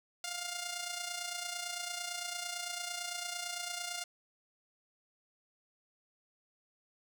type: tone with amplitude modulation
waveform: 5% pulse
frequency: 704 Hz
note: F5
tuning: 14 cents sharp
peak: -24 dBFS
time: 0.24-4.04 s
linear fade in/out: 2 ms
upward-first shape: sine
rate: 28.9 Hz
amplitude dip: 55%
effects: none